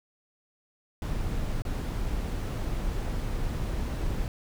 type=noise with dropouts; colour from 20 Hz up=brown; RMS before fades=-30 dBFS; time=1.02-4.28 s; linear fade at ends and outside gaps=1 ms; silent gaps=1.621-1.651 s; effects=none